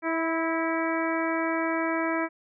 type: harmonic tone with a mistuned harmonic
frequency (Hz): 326.2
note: E4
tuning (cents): -18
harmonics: 1 / 2 / 3 / 4 / 5 / 6 / 7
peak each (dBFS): -28 / -31 / -33 / -34 / -35 / -36 / -36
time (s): 0.02-2.29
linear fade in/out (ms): 50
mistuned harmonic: 3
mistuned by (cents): +17
effects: none